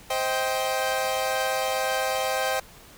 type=chord; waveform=sawtooth; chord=C minor; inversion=none; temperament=equal with one note detuned; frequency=523.3 / 631.7 / 784 Hz; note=C5 / Eb5 / G5; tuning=0 / +26 / 0 cents; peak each=-24 / -26 / -24 dBFS; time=0.1-2.6 s; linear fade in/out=5 ms; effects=pink hiss -49 dBFS RMS until 2.97 s